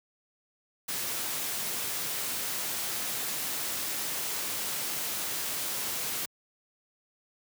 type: noise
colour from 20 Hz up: white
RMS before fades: -33 dBFS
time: 0.88-6.26 s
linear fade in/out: 10 ms
effects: high-pass 100 Hz 12 dB/octave